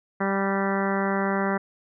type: harmonic tone with a mistuned harmonic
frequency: 196 Hz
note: G3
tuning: in tune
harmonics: 1 / 2 / 3 / 4 / 5 / 6 / 7 / 8 / 9 / 10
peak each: -26 / -29 / -31 / -32 / -33 / -34 / -34 / -35 / -36 / -36 dBFS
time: 0.2-1.58 s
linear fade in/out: 10 ms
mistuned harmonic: 8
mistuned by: -16 cents
effects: none